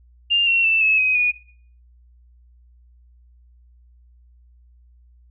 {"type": "tone with pitch steps", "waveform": "sine", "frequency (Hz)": [2800, 2728, 2658, 2590, 2524, 2459], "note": ["F7", "F7", "E7", "E7", "D#7", "D#7"], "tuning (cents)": [4, -41, 14, -31, 24, -21], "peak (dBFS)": -14, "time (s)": [0.3, 1.32], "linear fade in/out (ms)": 20, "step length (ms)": 170, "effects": ["noise-tail reverb RT60 0.5 s tail -17 dB re dry", "added 60 Hz sine -49 dBFS peak until 5.3 s"]}